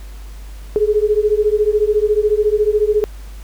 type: beating tone pair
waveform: sine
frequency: 415.3 / 429.3 Hz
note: G#4 / A4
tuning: 0 / -43 cents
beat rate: 14 Hz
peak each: -15 dBFS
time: 0.76-3.04 s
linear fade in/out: 0 ms
effects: added 50 Hz sine -30 dBFS peak until 3.43 s + pink hiss -45 dBFS RMS until 3.43 s